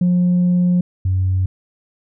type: tone pair in turn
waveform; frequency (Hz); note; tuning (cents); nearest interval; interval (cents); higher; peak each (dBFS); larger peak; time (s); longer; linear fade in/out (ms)
sine; 178.2 / 93.34; F3 / F#2; +35 / +16; major seventh; 1119; first; -10 / -13; first; 0.01-0.81 / 1.05-1.46; first; 5
effects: tanh soft clip ceiling -10 dBFS